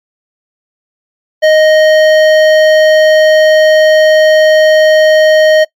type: tone with hard clipping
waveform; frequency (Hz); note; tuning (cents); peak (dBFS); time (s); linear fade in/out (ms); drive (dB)
sine; 622.3; D#5; 0; -5; 1.42-5.65; 20; 13
effects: noise-tail reverb RT60 0.1 s tail -21 dB re dry + MP3 96 kbps